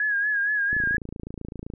sine tone with vibrato, 1661.2 Hz, G#6, in tune, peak -21 dBFS, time 0-0.97 s, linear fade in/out 2 ms, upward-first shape sine, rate 4.3 Hz, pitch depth 57 cents each way
click train, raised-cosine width 3 ms, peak -22 dBFS, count 29, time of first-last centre 0.73-1.737 s, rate 27.8 Hz
effects none

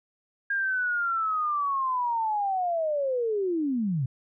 sine linear sweep, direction down, 1622 to 119.9 Hz, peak -24 dBFS, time 0.5-4.06 s, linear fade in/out 5 ms, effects none

